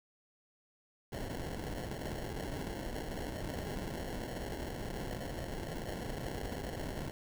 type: noise with sample-and-hold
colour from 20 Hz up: pink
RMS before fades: -40 dBFS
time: 1.12-7.11 s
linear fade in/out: 2 ms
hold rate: 1225 Hz
effects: none